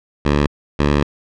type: tone pair in turn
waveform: 10% pulse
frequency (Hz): 72.7 / 72.7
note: D2 / D2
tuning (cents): -17 / -17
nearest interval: unison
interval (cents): 0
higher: neither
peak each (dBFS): -5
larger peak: neither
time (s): 0.25-0.47 / 0.79-1.03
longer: second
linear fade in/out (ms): 5
effects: low-pass 4000 Hz 12 dB/octave